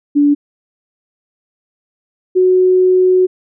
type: tone pair in turn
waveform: sine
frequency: 289.3 / 368.9 Hz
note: D4 / F#4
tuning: -26 / -5 cents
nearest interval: major third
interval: 421 cents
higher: second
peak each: -7 dBFS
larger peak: neither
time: 0.15-0.35 / 2.35-3.27 s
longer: second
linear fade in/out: 20 ms
effects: none